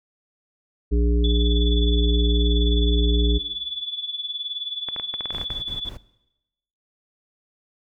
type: harmonic tone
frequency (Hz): 58.9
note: A#1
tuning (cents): +19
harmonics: 1 / 3 / 5 / 7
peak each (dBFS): -17 / -29 / -27 / -28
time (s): 0.91-3.39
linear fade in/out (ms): 20
type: tone with tremolo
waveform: sine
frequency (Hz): 3448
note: A7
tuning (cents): -36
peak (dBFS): -23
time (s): 1.24-5.89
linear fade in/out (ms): 2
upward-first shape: triangle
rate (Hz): 19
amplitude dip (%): 80
type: clicks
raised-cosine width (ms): 0.5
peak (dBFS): -19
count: 11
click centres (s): 4.887 / 4.963 / 4.998 / 5.14 / 5.208 / 5.257 / 5.306 / 5.348 / 5.383 / 5.414 / 5.504
type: noise bursts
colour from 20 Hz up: brown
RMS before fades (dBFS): -36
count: 4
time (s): 5.32-5.975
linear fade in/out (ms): 10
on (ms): 130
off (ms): 45
effects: noise-tail reverb RT60 0.9 s tail -18 dB re dry